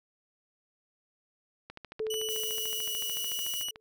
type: click train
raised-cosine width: 0.3 ms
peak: -27 dBFS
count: 29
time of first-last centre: 1.7-3.759 s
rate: 13.6 Hz
type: tone with exponential decay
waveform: sine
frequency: 436.6 Hz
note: A4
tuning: 13 cents flat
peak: -29 dBFS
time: 2-3.8 s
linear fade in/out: 0 ms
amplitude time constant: 390 ms
type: tone with pitch glide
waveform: sawtooth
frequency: 2960 to 2934 Hz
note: F#7 to F#7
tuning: 0 to -15 cents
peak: -30 dBFS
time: 2.1-3.71 s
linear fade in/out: 5 ms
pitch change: -15 cents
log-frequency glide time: 2.22-2.53 s
type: noise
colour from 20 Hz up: violet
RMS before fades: -38 dBFS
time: 2.29-3.64 s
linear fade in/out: 10 ms
effects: none